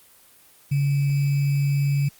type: tone with sample-and-hold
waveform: sine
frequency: 141 Hz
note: C#3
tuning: 30 cents sharp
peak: -18 dBFS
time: 0.71-2.09 s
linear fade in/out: 10 ms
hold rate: 2450 Hz
effects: white hiss -53 dBFS RMS until 2.19 s + Opus 24 kbps